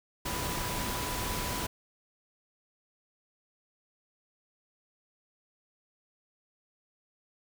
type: tone in noise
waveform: sine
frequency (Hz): 987.8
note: B5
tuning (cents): 0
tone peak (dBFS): -40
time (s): 0.25-1.67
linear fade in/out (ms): 10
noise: pink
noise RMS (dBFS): -34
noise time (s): 0.25-1.67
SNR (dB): -9
effects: none